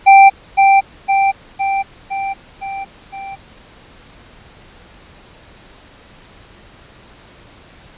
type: tone with echo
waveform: square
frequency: 784 Hz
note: G5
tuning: in tune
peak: -3 dBFS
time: 0.06-0.3 s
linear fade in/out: 20 ms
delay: 510 ms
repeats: 6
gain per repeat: -4 dB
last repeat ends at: 3.36 s
effects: pink hiss -43 dBFS RMS until 7.97 s + resampled to 8000 Hz